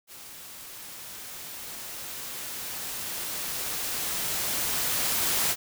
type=noise with level ramp; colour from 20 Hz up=white; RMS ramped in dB=-45 to -25 dBFS; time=0.07-5.56 s; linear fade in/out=50 ms; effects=none